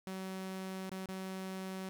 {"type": "tone with dropouts", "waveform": "sawtooth", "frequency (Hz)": 189.1, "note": "F#3", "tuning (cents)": 38, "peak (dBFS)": -36, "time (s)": [0.07, 1.89], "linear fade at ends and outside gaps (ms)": 0, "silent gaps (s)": [[0.894, 0.916], [1.058, 1.088]], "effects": ["11-bit"]}